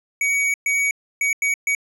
square tone bursts at uneven times, 2253 Hz, C#7, 28 cents sharp, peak -18 dBFS, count 5, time 0.21-0.54 / 0.66-0.91 / 1.21-1.33 / 1.42-1.54 / 1.67-1.75 s, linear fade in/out 2 ms, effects low-pass 11000 Hz 12 dB/octave

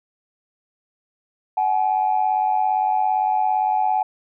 sine tone pair together, 751 / 848.6 Hz, F#5 / G#5, +26 / +37 cents, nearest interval major second, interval 211 cents, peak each -19 dBFS, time 1.57-4.03 s, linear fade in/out 5 ms, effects tanh soft clip ceiling -10 dBFS

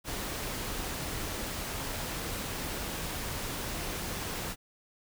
pink noise, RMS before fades -36 dBFS, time 0.04-4.56 s, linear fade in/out 50 ms, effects none

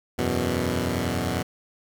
10% pulse chord, E suspended second, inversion none, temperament equal, 82.41 / 92.5 / 123.47 Hz, E2 / F#2 / B2, 0 / 0 / 0 cents, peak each -20 dBFS, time 0.18-1.43 s, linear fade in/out 10 ms, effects none

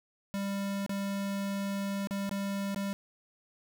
square tone with dropouts, 198.2 Hz, G3, 19 cents sharp, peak -32 dBFS, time 0.34-2.93 s, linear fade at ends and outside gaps 0 ms, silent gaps 0.863-0.894 / 2.072-2.109 / 2.293-2.312 / 2.746-2.761 s, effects none

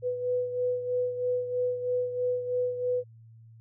sine beating tone pair, 495.8 / 498.9 Hz, B4 / B4, +7 / +17 cents, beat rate 3.1 Hz, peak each -27 / -34 dBFS, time 0.02-3.04 s, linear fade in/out 50 ms, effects added 113 Hz sine -49 dBFS peak until 3.6 s

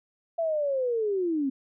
sine linear sweep, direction down, 675 to 259.8 Hz, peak -24 dBFS, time 0.38-1.5 s, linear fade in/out 10 ms, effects none

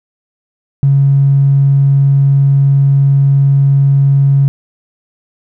triangle tone with tanh clipping, 138.59 Hz, C#3, in tune, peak -5 dBFS, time 0.83-4.48 s, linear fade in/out 0 ms, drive 2 dB, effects none

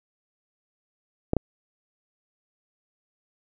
clicks, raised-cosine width 2 ms, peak -8 dBFS, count 2, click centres 1.334 / 1.367 s, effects none

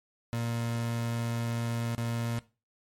30% pulse tone with dropouts, 117 Hz, A#2, 7 cents sharp, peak -27 dBFS, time 0.33-2.39 s, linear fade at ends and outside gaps 0 ms, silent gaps 1.95-1.98 s, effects noise-tail reverb RT60 0.3 s tail -18 dB re dry + MP3 64 kbps

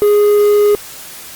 triangle tone with quantisation, 414.5 Hz, G#4, 3 cents flat, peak -5 dBFS, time 0.02-0.75 s, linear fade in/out 0 ms, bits 5, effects white hiss -32 dBFS RMS until 1.35 s + Opus 32 kbps

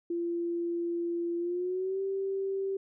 sine tone with pitch glide, 342.3 to 388.7 Hz, F4 to G4, -35 to -15 cents, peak -29 dBFS, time 0.1-2.77 s, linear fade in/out 5 ms, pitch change +220 cents, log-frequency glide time 1.38-2.01 s, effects none

